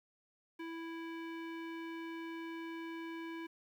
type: tone with low-pass filter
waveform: square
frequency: 330 Hz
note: E4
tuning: 2 cents sharp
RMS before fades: -44 dBFS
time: 0.59-3.47 s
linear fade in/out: 10 ms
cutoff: 2400 Hz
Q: 1.9
effects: 11-bit